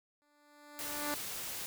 10% pulse tone with exponential growth, 293.7 Hz, D4, in tune, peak -25 dBFS, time 0.22-1.14 s, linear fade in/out 0 ms, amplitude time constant 200 ms
white noise, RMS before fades -41 dBFS, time 0.79-1.66 s, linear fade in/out 0 ms
effects none

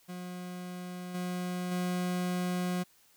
40% pulse tone with level steps, 180 Hz, F#3, 47 cents flat, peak -38 / -32 / -29 dBFS, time 0.08-2.84 s, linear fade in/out 20 ms, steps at 1.14 / 1.71 s, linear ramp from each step 10 ms, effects white hiss -64 dBFS RMS until 3.16 s

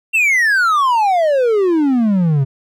triangle exponential sweep, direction down, 2749 to 130.7 Hz, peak -9 dBFS, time 0.13-2.45 s, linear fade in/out 20 ms, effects none

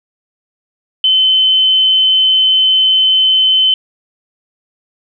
sine tone, 3059 Hz, G7, 43 cents flat, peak -7 dBFS, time 1.04-3.74 s, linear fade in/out 2 ms, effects none

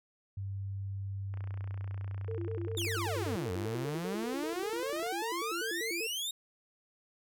sine tone, 98 Hz, G2, in tune, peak -35 dBFS, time 0.37-3.36 s, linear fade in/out 5 ms
click train, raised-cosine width 0.5 ms, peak -35 dBFS, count 112, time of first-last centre 1.34-5.065 s, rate 29.8 Hz
sine tone with vibrato, 392 Hz, G4, in tune, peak -37 dBFS, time 2.28-6.07 s, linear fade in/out 5 ms, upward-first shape square, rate 5.1 Hz, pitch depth 240 cents each way
sawtooth exponential two-way sweep, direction down then up, 3782 to 87.8 to 3782 Hz, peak -31 dBFS, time 2.77-6.31 s, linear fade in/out 5 ms, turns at 3.52 s
effects none

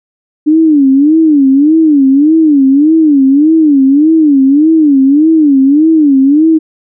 sine tone with vibrato, 293.7 Hz, D4, in tune, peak -3 dBFS, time 0.46-6.59 s, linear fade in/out 20 ms, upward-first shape sine, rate 1.7 Hz, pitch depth 170 cents each way, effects none

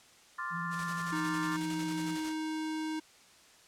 sine chord, D minor seventh, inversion third, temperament equal, 1046.5 / 1174.7 / 1396.9 / 1760 Hz, C6 / D6 / F6 / A6, 0 / 0 / 0 / 0 cents, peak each -39 / -41 / -41 / -40 dBFS, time 0.38-1.57 s, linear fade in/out 10 ms
sine tone with vibrato, 170 Hz, F3, 46 cents flat, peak -38 dBFS, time 0.5-2.18 s, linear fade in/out 50 ms, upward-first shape sine, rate 15 Hz, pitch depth 36 cents each way
white noise with tremolo, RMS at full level -42 dBFS, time 0.7-2.35 s, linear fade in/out 50 ms, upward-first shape square, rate 11 Hz, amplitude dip 45%
square tone with pitch glide, 311.1 to 313.4 Hz, D#4 to D#4, 0 to +13 cents, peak -34 dBFS, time 1.12-3 s, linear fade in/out 10 ms, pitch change +13 cents, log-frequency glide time 1.53-1.62 s
effects white hiss -59 dBFS RMS until 3.67 s + low-pass 8000 Hz 12 dB/octave

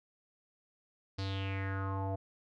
square tone with low-pass filter sweep, 97 Hz, G2, 18 cents flat, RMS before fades -36 dBFS, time 1.18-2.16 s, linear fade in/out 10 ms, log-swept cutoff 4700 to 680 Hz, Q 4.7, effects none

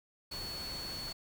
sine tone in noise, 4412 Hz, C#8, 9 cents flat, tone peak -40 dBFS, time 0.31-1.13 s, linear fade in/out 10 ms, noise pink, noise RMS -45 dBFS, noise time 0.31-1.13 s, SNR +2 dB, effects none

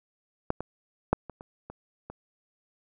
clicks, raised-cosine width 1 ms, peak -11 / -19 / -7 / -25 / -28 / -26 / -25 dBFS, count 7, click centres 0.504 / 0.606 / 1.13 / 1.297 / 1.409 / 1.7 / 2.1 s, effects none

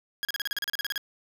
20% pulse tone bursts, 1648 Hz, G#6, 14 cents flat, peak -23 dBFS, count 14, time 0.23-0.978 s, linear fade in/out 0 ms, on 20 ms, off 36 ms, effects none

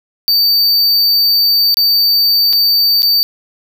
square tone with dropouts, 4603 Hz, D8, 36 cents flat, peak -9 dBFS, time 0.28-3.23 s, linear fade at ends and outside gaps 0 ms, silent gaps 1.743-1.77 / 2.528-2.532 / 3.021-3.03 s, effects none

